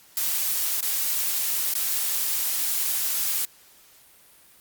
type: noise with dropouts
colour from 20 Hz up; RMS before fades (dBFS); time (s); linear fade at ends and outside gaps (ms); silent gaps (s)
blue; -25; 0.17-3.45; 1; 0.807-0.827 / 1.738-1.752
effects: white hiss -54 dBFS RMS until 4.6 s + Opus 48 kbps